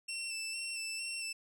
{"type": "tone with vibrato", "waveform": "20% pulse", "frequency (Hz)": 2683, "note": "E7", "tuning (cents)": 30, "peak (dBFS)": -32, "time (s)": [0.08, 1.33], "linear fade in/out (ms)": 10, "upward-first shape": "square", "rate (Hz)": 2.2, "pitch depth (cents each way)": 22, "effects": []}